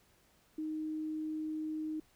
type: tone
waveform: sine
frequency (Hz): 311.1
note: D#4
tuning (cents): 0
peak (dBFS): -35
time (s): 0.58-2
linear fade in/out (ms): 5
effects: pink hiss -68 dBFS RMS until 2.15 s